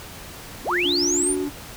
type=linear sweep; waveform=sine; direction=up; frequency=146.83 to 9710 Hz; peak=-20 dBFS; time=0.64-1.36 s; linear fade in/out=50 ms
type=tone with pitch glide; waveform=sine; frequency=353.4 to 369 Hz; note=F4 to F#4; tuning=+21 to -5 cents; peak=-24 dBFS; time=0.68-1.48 s; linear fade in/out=50 ms; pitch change=+74 cents; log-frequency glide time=1.24-1.29 s
type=tone with tremolo; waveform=triangle; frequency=288.9 Hz; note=D4; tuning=28 cents flat; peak=-23 dBFS; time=0.84-1.5 s; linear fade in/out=20 ms; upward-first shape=triangle; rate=6.7 Hz; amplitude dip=25%
effects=pink hiss -39 dBFS RMS until 1.76 s